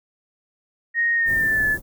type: tone with pitch glide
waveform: sine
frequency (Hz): 1864.7 to 1729.8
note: A#6 to A6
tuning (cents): 0 to -30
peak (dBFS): -17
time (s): 0.94-1.78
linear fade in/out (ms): 50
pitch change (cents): -130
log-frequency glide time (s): 1.15-1.65
type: band-stop noise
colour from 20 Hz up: pink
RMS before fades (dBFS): -33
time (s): 1.25-1.82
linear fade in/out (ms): 50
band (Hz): 530 to 13000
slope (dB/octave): 12
effects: none

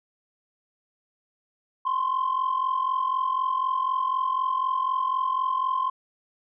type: tone pair together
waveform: sine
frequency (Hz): 1033 / 1077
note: C6 / C6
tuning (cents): -22 / +50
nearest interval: minor second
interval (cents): 72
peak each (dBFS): -23 / -26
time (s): 1.85-5.9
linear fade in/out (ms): 10
effects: tanh soft clip ceiling -18 dBFS

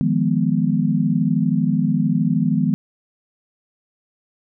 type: chord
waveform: sine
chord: F half-diminished seventh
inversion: third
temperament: equal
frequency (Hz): 155.56 / 174.61 / 207.7 / 246.9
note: Eb3 / F3 / Ab3 / Cb4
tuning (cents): 0 / 0 / 0 / 0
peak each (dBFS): -21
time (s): 0.01-2.74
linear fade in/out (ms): 0
effects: none

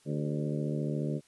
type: harmonic tone with a mistuned harmonic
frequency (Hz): 74.3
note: D2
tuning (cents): +21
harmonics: 2 / 3 / 4 / 5 / 6 / 7 / 8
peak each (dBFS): -32 / -36 / -38 / -40 / -42 / -43 / -44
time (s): 0.05-1.21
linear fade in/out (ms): 50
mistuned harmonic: 6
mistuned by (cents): -61
effects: white hiss -64 dBFS RMS until 1.27 s + resampled to 24000 Hz

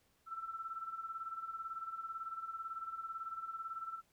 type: tone with tremolo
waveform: sine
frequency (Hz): 1332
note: E6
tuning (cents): +18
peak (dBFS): -38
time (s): 0.26-4.02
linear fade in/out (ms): 50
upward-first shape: sine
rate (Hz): 18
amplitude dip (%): 70
effects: pink hiss -74 dBFS RMS until 4.12 s

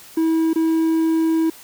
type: tone with dropouts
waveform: triangle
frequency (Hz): 323.8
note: E4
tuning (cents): -31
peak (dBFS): -13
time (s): 0.17-1.5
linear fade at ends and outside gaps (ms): 5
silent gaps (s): 0.533-0.558
effects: white hiss -43 dBFS RMS until 1.63 s

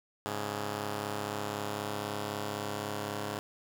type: tone pair together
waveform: 5% pulse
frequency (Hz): 103.9 / 138.55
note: G#2 / C#3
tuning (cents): +1 / -1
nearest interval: perfect fourth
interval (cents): 498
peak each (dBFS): -24 / -29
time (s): 0.26-3.39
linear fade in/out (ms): 0
effects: none

